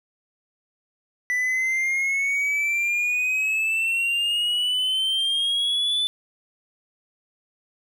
triangle exponential sweep, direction up, 1975.5 to 3511 Hz, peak -19 dBFS, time 1.3-6.07 s, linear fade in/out 0 ms, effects none

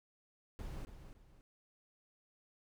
brown noise with echo, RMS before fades -44 dBFS, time 0.59-0.85 s, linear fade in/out 0 ms, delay 280 ms, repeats 2, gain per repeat -9 dB, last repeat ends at 1.41 s, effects none

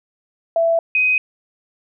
sine tone pair in turn, 665 / 2511 Hz, E5 / D#7, +15 / +15 cents, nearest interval octave + major seventh, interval 2300 cents, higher second, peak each -13 dBFS, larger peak neither, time 0.56-0.79 / 0.95-1.18 s, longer neither, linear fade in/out 2 ms, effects none

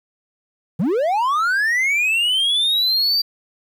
triangle linear sweep, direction up, 138.59 to 4699 Hz, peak -14 dBFS, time 0.79-3.22 s, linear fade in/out 10 ms, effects 9-bit

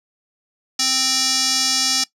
square tone with band-pass filter, 261.6 Hz, C4, in tune, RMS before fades -19 dBFS, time 0.79-2.04 s, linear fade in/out 5 ms, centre 5500 Hz, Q 3.2, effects noise-tail reverb RT60 0.1 s tail -19 dB re dry

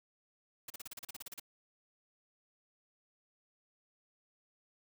white noise bursts, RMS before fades -45 dBFS, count 13, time 0.68-1.398 s, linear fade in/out 5 ms, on 22 ms, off 36 ms, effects none

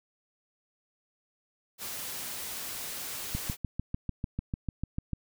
white noise, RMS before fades -38 dBFS, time 1.78-3.57 s, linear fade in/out 50 ms
click train, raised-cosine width 5 ms, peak -19 dBFS, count 13, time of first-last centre 3.35-5.133 s, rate 6.73 Hz
effects none

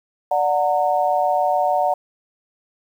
sine chord, D augmented, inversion none, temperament just, 587.3 / 734.2 / 917.7 Hz, D5 / F#5 / A#5, 0 / -14 / -27 cents, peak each -21 / -18 / -23 dBFS, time 0.31-1.94 s, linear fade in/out 5 ms, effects 8-bit

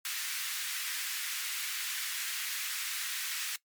pink high-pass noise, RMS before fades -36 dBFS, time 0.05-3.56 s, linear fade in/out 2 ms, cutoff 1600 Hz, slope 24 dB/octave, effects noise-tail reverb RT60 0.1 s tail -19 dB re dry + MP3 96 kbps

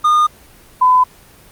triangle / sine tone pair in turn, 1220 / 1008.3 Hz, D#6 / B5, -34 / +36 cents, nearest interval minor third, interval 330 cents, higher first, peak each -7 dBFS, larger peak neither, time 0.04-0.27 / 0.81-1.04 s, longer neither, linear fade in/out 10 ms, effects pink hiss -44 dBFS RMS until 1.51 s + Opus 24 kbps

